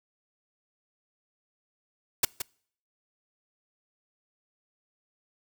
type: noise with echo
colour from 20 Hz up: white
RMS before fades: -21 dBFS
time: 2.23-2.25 s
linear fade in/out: 5 ms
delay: 170 ms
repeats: 1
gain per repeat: -10 dB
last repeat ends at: 2.42 s
effects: noise-tail reverb RT60 0.6 s tail -26 dB re dry